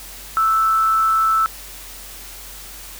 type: tone with amplitude modulation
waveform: sine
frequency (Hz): 1318.5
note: E6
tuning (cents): 0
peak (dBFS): -12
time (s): 0.37-1.46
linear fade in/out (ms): 0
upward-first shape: sine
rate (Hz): 205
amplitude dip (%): 30
effects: added 46 Hz sine -41 dBFS peak until 2.99 s + white hiss -37 dBFS RMS until 2.99 s